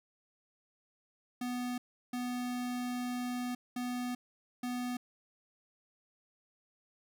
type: tone bursts at uneven times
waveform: square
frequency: 246.9 Hz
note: B3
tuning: in tune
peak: -35 dBFS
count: 4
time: 1.41-1.78 / 2.13-3.55 / 3.76-4.15 / 4.63-4.97 s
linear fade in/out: 5 ms
effects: none